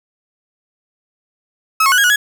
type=tone with pitch steps; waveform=35% pulse; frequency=1289 / 1091 / 1482 / 1635 / 1462 / 1675 Hz; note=E6 / C#6 / F#6 / G#6 / F#6 / G#6; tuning=-39 / -28 / +2 / -28 / -21 / +14 cents; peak=-8 dBFS; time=1.8-2.16 s; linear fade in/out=5 ms; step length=60 ms; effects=none